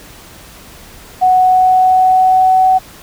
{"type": "tone with pitch glide", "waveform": "sine", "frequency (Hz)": [740, 750.8], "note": ["F#5", "F#5"], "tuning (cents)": [0, 25], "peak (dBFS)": -6, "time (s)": [1.21, 2.79], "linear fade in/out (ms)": 20, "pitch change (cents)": 25, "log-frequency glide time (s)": [1.37, 2.63], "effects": ["pink hiss -37 dBFS RMS until 3.02 s"]}